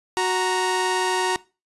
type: tone pair together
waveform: sawtooth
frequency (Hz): 369.3 / 932.3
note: F#4 / A#5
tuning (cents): -3 / 0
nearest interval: octave + major third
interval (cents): 1603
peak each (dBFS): -19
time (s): 0.17-1.36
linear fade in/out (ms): 0
effects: noise-tail reverb RT60 0.3 s tail -21 dB re dry + resampled to 24000 Hz